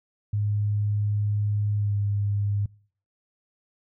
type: tone with pitch glide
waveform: sine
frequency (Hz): 103.83 to 101.87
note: G#2 to G#2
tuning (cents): 0 to -33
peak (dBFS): -22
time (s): 0.33-2.66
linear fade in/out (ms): 5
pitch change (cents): -33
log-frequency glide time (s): 1.77-1.94
effects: noise-tail reverb RT60 0.5 s tail -25 dB re dry